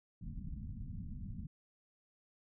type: low-pass noise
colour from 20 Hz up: pink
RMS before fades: -44 dBFS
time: 0.21-1.47 s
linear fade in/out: 5 ms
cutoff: 230 Hz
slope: 48 dB/octave
effects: none